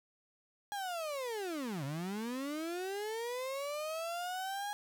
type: linear two-way sweep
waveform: 35% pulse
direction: down then up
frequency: 830.6 to 131.9 to 830.6 Hz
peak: -35 dBFS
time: 0.72-4.73 s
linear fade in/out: 0 ms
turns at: 1.84 s
effects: none